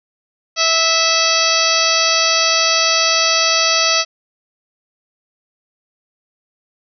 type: harmonic tone with a mistuned harmonic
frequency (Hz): 653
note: E5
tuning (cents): -17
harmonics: 1 / 2 / 3 / 4 / 5 / 6 / 7 / 8 / 9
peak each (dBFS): -22 / -20 / -24 / -20 / -23 / -22 / -19 / -21 / -21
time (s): 0.56-4.05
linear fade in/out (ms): 50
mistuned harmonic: 3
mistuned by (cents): +18
effects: none